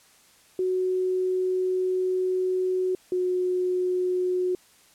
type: tone pair in turn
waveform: sine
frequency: 370 / 364.3 Hz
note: F#4 / F#4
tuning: 0 / -27 cents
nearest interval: unison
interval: 27 cents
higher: first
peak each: -22 dBFS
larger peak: neither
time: 0.59-2.95 / 3.12-4.55 s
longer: first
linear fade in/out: 2 ms
effects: white hiss -57 dBFS RMS until 4.94 s + low-pass 11000 Hz 12 dB/octave